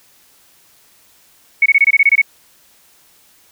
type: tone bursts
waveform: sine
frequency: 2217 Hz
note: C#7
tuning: in tune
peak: -6 dBFS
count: 10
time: 1.62-2.217 s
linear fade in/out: 5 ms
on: 39 ms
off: 23 ms
effects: white hiss -51 dBFS RMS until 3.51 s